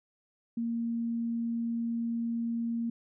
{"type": "tone", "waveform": "sine", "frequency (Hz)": 232.2, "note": "A#3", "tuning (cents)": -7, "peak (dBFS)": -29, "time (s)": [0.57, 2.9], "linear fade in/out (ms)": 5, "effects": []}